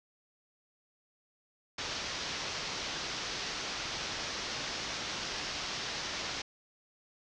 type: low-pass noise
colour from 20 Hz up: white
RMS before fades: -38 dBFS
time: 1.78-6.42 s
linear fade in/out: 5 ms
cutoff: 6000 Hz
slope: 48 dB/octave
effects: none